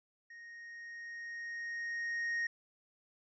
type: tone with level ramp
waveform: triangle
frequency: 1864.7 Hz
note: A#6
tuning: in tune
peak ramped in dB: -48 to -30 dBFS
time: 0.3-2.47 s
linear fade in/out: 5 ms
effects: resampled to 16000 Hz